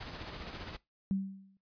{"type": "noise with tremolo", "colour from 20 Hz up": "pink", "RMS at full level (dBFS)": -42, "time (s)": [0, 0.77], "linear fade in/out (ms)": 10, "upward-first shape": "sine", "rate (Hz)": 15, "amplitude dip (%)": 40}
{"type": "tone with exponential decay", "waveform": "sine", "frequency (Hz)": 193.5, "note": "G3", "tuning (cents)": -22, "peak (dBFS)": -26, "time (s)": [1.11, 1.57], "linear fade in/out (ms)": 0, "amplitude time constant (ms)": 100}
{"effects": ["noise-tail reverb RT60 0.2 s tail -21 dB re dry", "resampled to 11025 Hz"]}